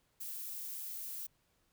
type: noise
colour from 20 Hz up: violet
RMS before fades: -43 dBFS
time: 0.2-1.27 s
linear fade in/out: 10 ms
effects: pink hiss -75 dBFS RMS until 1.72 s